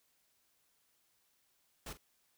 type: noise with echo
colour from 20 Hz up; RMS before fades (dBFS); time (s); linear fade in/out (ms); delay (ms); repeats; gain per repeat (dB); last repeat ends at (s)
pink; -45; 1.86-1.93; 5; 44; 1; -13; 1.974
effects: white hiss -75 dBFS RMS until 2.37 s